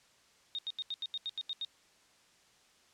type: tone bursts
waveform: sine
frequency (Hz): 3702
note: A#7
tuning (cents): -13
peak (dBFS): -34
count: 10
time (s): 0.55-1.648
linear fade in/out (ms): 0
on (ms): 36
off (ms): 82
effects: white hiss -65 dBFS RMS until 2.93 s + low-pass 7000 Hz 12 dB/octave